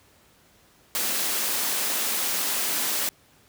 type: high-pass noise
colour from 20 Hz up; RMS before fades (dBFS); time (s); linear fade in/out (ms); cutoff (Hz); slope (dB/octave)
white; -26; 0.95-3.09; 0; 190; 24
effects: pink hiss -58 dBFS RMS until 3.48 s + high-pass 60 Hz 12 dB/octave